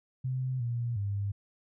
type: tone with pitch steps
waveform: sine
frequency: 129.2 / 119 / 100.6 Hz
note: C3 / A#2 / G2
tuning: -21 / +36 / +45 cents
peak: -29 dBFS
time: 0.24-1.32 s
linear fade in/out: 10 ms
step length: 360 ms
effects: none